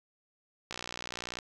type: click train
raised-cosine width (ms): 0.2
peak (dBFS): -20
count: 42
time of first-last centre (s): 0.71-1.388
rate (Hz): 60.5
effects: none